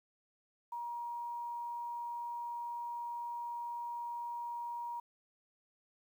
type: tone with quantisation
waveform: sine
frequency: 949 Hz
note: A#5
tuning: 31 cents sharp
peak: -38 dBFS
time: 0.72-5 s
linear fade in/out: 5 ms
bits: 11
effects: none